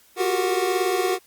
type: tone cluster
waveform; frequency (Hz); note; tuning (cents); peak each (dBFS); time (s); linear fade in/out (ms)
square; 358.4 / 375.1 / 396.5 / 464.8 / 733; F4 / F#4 / G4 / A#4 / F#5; +45 / +24 / +20 / -5 / -16; -28 / -25 / -30 / -30 / -28; 0.16-1.19; 50
effects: white hiss -56 dBFS RMS until 1.26 s + Opus 48 kbps